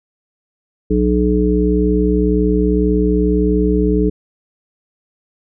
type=harmonic tone with a mistuned harmonic; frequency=60.9 Hz; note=B1; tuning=24 cents flat; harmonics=1 / 3 / 5 / 7; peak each=-17 / -17 / -17 / -17 dBFS; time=0.9-4.1 s; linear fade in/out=10 ms; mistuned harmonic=1; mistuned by=-18 cents; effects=none